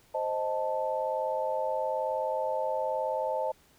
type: chord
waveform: sine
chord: A diminished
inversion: first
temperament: equal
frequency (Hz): 523.3 / 622.3 / 880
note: C5 / Eb5 / A5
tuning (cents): 0 / 0 / 0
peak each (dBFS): -32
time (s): 0.14-3.52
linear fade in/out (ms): 10
effects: pink hiss -62 dBFS RMS until 3.78 s